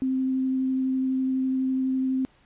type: tone with vibrato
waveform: sine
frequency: 261.6 Hz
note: C4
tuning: in tune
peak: -22 dBFS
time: 0.02-2.25 s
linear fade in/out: 0 ms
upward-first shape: sine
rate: 12 Hz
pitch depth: 8 cents each way
effects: pink hiss -60 dBFS RMS until 2.45 s + resampled to 8000 Hz